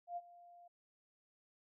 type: tone with ADSR envelope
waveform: sine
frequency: 698.5 Hz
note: F5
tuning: in tune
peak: -38 dBFS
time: 0.07-0.68 s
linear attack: 96 ms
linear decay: 40 ms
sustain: -19 dB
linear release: 8 ms
effects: none